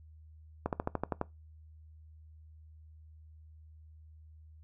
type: slowing click train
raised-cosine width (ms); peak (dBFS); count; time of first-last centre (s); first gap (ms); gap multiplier
1; -17; 8; 0.66-1.214; 68; 1.05
effects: noise-tail reverb RT60 0.2 s tail -20 dB re dry + added 78 Hz sine -52 dBFS peak until 4.63 s